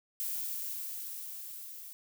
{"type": "noise with level ramp", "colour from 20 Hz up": "violet", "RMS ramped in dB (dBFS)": [-35, -47], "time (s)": [0.2, 1.93], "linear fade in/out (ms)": 0, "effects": []}